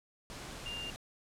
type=tone in noise; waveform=sine; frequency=2800 Hz; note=F7; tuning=4 cents sharp; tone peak=-39 dBFS; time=0.66-0.9 s; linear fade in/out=0 ms; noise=pink; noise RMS=-45 dBFS; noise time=0.3-0.96 s; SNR=+3 dB; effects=low-pass 9000 Hz 12 dB/octave